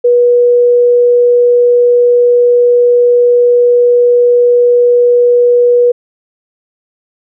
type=tone; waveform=sine; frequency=485 Hz; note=B4; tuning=31 cents flat; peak=-4 dBFS; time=0.04-5.92 s; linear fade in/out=10 ms; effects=none